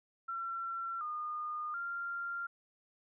sine tone with pitch steps, 1357 / 1220 / 1389 Hz, E6 / D#6 / F6, +50 / -34 / -10 cents, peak -36 dBFS, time 0.28-2.47 s, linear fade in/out 10 ms, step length 730 ms, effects none

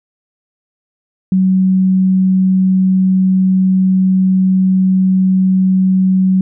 sine tone, 187.8 Hz, F#3, 26 cents sharp, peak -8 dBFS, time 1.32-6.41 s, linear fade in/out 2 ms, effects none

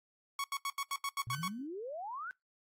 sawtooth tone bursts, 1112 Hz, C#6, 5 cents sharp, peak -30 dBFS, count 9, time 0.39-1.48 s, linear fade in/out 2 ms, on 50 ms, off 80 ms
sine exponential sweep, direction up, 112.6 to 1556 Hz, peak -39 dBFS, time 1.27-2.31 s, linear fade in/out 0 ms
sawtooth tone with exponential decay, 1519 Hz, F#6, 45 cents sharp, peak -38 dBFS, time 1.33-1.67 s, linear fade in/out 2 ms, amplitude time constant 72 ms
effects noise-tail reverb RT60 0.2 s tail -25 dB re dry + AAC 48 kbps

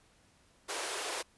pink high-pass noise, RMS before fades -37 dBFS, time 0.68-1.23 s, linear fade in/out 20 ms, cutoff 360 Hz, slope 48 dB/octave, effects pink hiss -66 dBFS RMS until 1.37 s + resampled to 24000 Hz

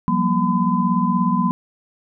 sine tone cluster, 176.1 / 192.8 / 236.9 / 1012 Hz, F3 / G3 / A#3 / B5, +15 / -28 / +28 / +42 cents, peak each -21 dBFS, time 0.08-1.51 s, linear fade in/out 0 ms, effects none

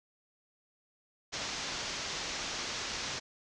white low-pass noise, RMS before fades -38 dBFS, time 1.32-3.2 s, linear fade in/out 20 ms, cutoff 6500 Hz, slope 48 dB/octave, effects none

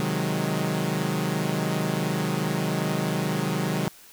sawtooth chord, Ab dominant seventh, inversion first, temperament equal, 130.81 / 155.56 / 185 / 207.7 Hz, C3 / Eb3 / Gb3 / Ab3, 0 / 0 / 0 / 0 cents, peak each -28 / -24 / -25 / -27 dBFS, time 0-3.88 s, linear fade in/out 0 ms, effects white hiss -50 dBFS RMS until 4.12 s

